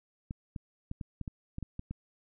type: clicks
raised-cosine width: 5 ms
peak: -25 dBFS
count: 10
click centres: 0.309 / 0.562 / 0.914 / 1.012 / 1.213 / 1.278 / 1.584 / 1.627 / 1.794 / 1.91 s
effects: none